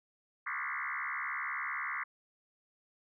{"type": "tone with frequency modulation", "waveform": "sine", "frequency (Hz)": 1592, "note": "G6", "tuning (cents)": 26, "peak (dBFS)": -34, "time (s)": [0.46, 2.04], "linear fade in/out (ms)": 10, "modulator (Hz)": 70.1, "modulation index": 7.4, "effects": []}